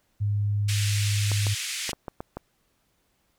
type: tone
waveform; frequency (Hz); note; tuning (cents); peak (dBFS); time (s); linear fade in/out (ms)
sine; 102.9; G#2; -16; -22; 0.2-1.55; 20
type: band-pass noise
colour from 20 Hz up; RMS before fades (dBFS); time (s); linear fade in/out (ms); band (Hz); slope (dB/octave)
pink; -32; 0.68-1.92; 10; 2100 to 10000; 24
type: clicks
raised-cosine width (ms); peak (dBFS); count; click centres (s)
1; -19; 7; 1.317 / 1.468 / 1.893 / 1.932 / 2.082 / 2.205 / 2.37
effects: pink hiss -70 dBFS RMS until 3.38 s